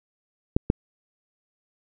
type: clicks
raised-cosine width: 3 ms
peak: -5 dBFS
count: 2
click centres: 0.565 / 0.701 s
effects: none